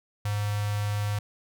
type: tone with notch filter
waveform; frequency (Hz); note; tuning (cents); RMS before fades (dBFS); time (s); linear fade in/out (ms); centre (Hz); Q
square; 103.7; G#2; -2; -28; 0.25-1.19; 5; 320; 0.69
effects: none